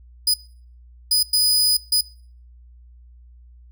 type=tone bursts at uneven times; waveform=sawtooth; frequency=4978 Hz; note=D#8; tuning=in tune; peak=-12 dBFS; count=4; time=0.27-0.34 / 1.11-1.23 / 1.33-1.77 / 1.92-2.01 s; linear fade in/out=5 ms; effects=noise-tail reverb RT60 0.5 s tail -23 dB re dry + added 60 Hz sine -44 dBFS peak until 3.71 s